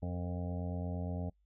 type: harmonic tone with a mistuned harmonic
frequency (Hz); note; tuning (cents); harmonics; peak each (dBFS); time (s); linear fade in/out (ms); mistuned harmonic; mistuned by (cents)
88.6; F2; +25; 1 / 2 / 3 / 5 / 6 / 7 / 8 / 9; -37 / -40 / -45 / -49 / -52 / -48 / -54 / -54; 0.02-1.3; 10; 5; +19
effects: noise-tail reverb RT60 0.1 s tail -25 dB re dry + added 50 Hz sine -69 dBFS peak until 1.45 s